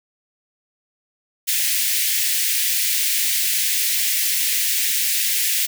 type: high-pass noise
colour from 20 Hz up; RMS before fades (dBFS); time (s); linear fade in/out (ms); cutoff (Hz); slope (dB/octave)
white; -20; 1.47-5.67; 20; 1800; 48
effects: none